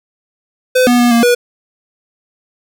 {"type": "tone with pitch steps", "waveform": "square", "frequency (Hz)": [508, 244.1, 241.6, 233.8, 485], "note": ["B4", "B3", "B3", "A#3", "B4"], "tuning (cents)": [49, -20, -38, 5, -31], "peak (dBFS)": -8, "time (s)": [0.75, 1.35], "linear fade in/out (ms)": 10, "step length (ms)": 120, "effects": []}